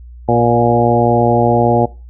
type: harmonic tone with a mistuned harmonic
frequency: 118.8 Hz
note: A#2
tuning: 33 cents sharp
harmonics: 1 / 2 / 3 / 4 / 5 / 6 / 7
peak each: -17 / -17 / -17 / -17 / -17 / -17 / -17 dBFS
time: 0.28-1.86 s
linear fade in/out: 10 ms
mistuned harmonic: 5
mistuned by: -15 cents
effects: noise-tail reverb RT60 0.3 s tail -20 dB re dry + added 60 Hz sine -32 dBFS peak until 2.09 s